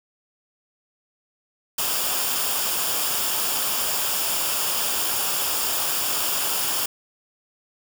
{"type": "noise with comb filter", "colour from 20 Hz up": "white", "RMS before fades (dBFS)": -24, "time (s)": [1.78, 6.86], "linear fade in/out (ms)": 5, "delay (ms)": 0.49, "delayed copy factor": -0.55, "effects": []}